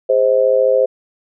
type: tone with amplitude modulation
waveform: sine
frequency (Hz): 523.3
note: C5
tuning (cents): 0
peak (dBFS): -6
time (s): 0.09-0.86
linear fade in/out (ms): 10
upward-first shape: sine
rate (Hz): 114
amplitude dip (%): 90
effects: none